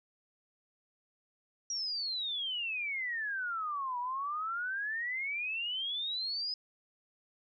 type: exponential two-way sweep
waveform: sine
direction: down then up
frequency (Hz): 5750 to 960 to 5080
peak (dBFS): -33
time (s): 1.7-6.54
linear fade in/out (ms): 2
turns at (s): 3.99
effects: none